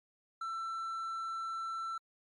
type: tone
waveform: triangle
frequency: 1338 Hz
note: E6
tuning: 25 cents sharp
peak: -34 dBFS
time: 0.41-1.98 s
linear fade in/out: 5 ms
effects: MP3 48 kbps